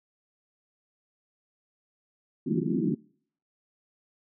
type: band-pass noise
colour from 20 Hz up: pink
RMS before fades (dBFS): -27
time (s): 2.46-2.95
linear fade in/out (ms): 10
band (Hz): 150 to 370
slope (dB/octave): 96
effects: noise-tail reverb RT60 0.6 s tail -26 dB re dry